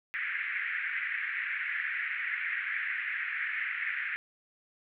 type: band-pass noise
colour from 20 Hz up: white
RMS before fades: -34 dBFS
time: 0.14-4.16 s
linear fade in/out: 0 ms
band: 1600 to 2200 Hz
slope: 48 dB/octave
effects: none

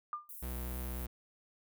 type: tone with exponential decay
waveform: sine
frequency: 1200 Hz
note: D6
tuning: 37 cents sharp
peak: -32 dBFS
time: 0.13-0.31 s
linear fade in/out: 1 ms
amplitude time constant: 37 ms
type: high-pass noise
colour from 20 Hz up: pink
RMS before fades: -48 dBFS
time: 0.29-1.06 s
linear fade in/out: 5 ms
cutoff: 12000 Hz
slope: 24 dB/octave
type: tone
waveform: 45% pulse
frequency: 62.6 Hz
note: B1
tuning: 24 cents sharp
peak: -38 dBFS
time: 0.42-1.07 s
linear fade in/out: 10 ms
effects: none

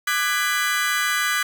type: chord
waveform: 35% pulse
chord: G# half-diminished seventh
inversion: second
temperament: just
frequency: 1196.1 / 1495.1 / 1661.2 / 1993.5 Hz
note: D6 / F#6 / G#6 / B6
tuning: +31 / +18 / 0 / +16 cents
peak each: -24 dBFS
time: 0.07-1.43 s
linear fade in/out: 5 ms
effects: none

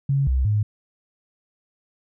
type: tone with pitch steps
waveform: sine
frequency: 138.4 / 64.8 / 105.1 Hz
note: C#3 / C2 / G#2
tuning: -2 / -16 / +21 cents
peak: -17 dBFS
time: 0.09-0.63 s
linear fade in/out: 5 ms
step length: 180 ms
effects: none

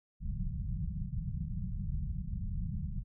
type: low-pass noise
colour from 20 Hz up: pink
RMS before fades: -36 dBFS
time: 0.2-3.04 s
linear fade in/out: 50 ms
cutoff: 200 Hz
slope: 96 dB/octave
effects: none

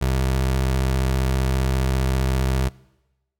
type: tone with vibrato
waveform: 25% pulse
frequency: 65.41 Hz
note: C2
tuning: in tune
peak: -15 dBFS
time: 0.01-2.69 s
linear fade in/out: 10 ms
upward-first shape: square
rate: 15 Hz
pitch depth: 26 cents each way
effects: noise-tail reverb RT60 1.0 s tail -23 dB re dry

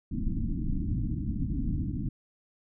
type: low-pass noise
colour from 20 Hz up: pink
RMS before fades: -30 dBFS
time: 0.11-2.09 s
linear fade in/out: 5 ms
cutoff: 310 Hz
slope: 96 dB/octave
effects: none

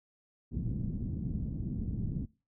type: low-pass noise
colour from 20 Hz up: white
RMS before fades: -35 dBFS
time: 0.51-2.26 s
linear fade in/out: 20 ms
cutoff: 210 Hz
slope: 24 dB/octave
effects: noise-tail reverb RT60 0.3 s tail -21 dB re dry

